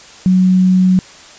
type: tone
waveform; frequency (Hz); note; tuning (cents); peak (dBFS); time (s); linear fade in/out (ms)
sine; 185; F#3; 0; -7; 0.26-0.99; 0
effects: white hiss -38 dBFS RMS until 1.38 s + resampled to 16000 Hz